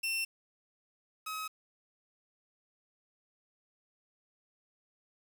sawtooth tone pair in turn, 2700 / 1274.2 Hz, E7 / D#6, +41 / +41 cents, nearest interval octave + minor second, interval 1300 cents, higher first, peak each -28 / -33 dBFS, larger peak first, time 0.03-0.25 / 1.26-1.48 s, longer neither, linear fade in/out 10 ms, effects 9-bit

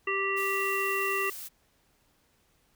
harmonic tone, 391.4 Hz, G4, 3 cents flat, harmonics 1 / 3 / 5 / 7, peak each -32 / -32 / -32 / -32 dBFS, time 0.07-1.3 s, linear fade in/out 5 ms
blue noise, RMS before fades -41 dBFS, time 0.36-1.49 s, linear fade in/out 20 ms
effects pink hiss -68 dBFS RMS until 2.75 s

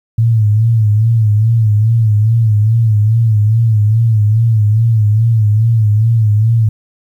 sine tone with vibrato, 110 Hz, A2, in tune, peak -7 dBFS, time 0.18-6.69 s, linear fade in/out 5 ms, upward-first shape sine, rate 2.4 Hz, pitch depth 90 cents each way, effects 8-bit

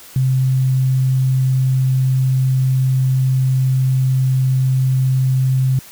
sine tone, 130.81 Hz, C3, in tune, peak -12 dBFS, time 0.16-5.79 s, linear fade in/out 2 ms, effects white hiss -40 dBFS RMS until 5.91 s

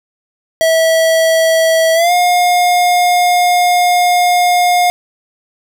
square tone with pitch glide, 650 to 712.9 Hz, E5 to F5, -24 to +35 cents, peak -9 dBFS, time 0.61-4.9 s, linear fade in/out 0 ms, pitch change +159 cents, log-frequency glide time 1.94-2.12 s, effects none

